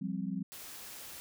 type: chord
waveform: sine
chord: F suspended second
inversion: none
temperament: just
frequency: 174.61 / 196.44 / 261.9 Hz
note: F3 / G3 / C4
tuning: 0 / +4 / +2 cents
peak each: -38 / -36 / -40 dBFS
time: 0.01-0.43 s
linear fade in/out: 10 ms
type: noise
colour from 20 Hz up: white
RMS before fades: -47 dBFS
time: 0.52-1.2 s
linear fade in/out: 0 ms
effects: none